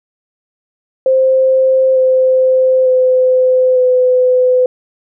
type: tone with pitch steps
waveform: sine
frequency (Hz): 524 / 517.7 / 511.4 / 505.3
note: C5 / C5 / C5 / B4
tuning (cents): +2 / -18 / -40 / +40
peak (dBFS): -7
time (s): 1.06-4.66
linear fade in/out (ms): 2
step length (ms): 900
effects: none